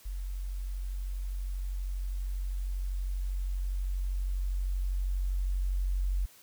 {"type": "tone with level ramp", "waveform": "sine", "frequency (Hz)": 46.25, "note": "F#1", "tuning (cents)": 0, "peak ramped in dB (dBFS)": [-33, -26], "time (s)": [0.05, 6.26], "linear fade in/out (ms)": 10, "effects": ["white hiss -57 dBFS RMS until 6.42 s"]}